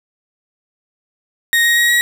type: tone with pitch steps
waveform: 35% pulse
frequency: 1864.7 / 1879.8 / 1895.1 / 1910.5 Hz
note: A#6 / A#6 / A#6 / A#6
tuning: 0 / +14 / +28 / +42 cents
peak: -9 dBFS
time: 1.53-2.01 s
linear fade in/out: 0 ms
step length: 120 ms
effects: none